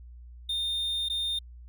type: tone with dropouts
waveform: triangle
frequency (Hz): 3640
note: A#7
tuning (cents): -42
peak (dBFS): -26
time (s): 0.49-1.39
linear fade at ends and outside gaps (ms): 5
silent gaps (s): 1.087-1.098
effects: added 60 Hz sine -44 dBFS peak until 1.68 s